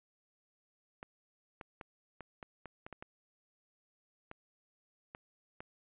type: clicks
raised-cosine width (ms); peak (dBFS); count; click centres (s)
0.5; -30; 12; 1.029 / 1.612 / 1.812 / 2.207 / 2.428 / 2.657 / 2.865 / 2.927 / 3.025 / 4.314 / 5.149 / 5.605
effects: resampled to 8000 Hz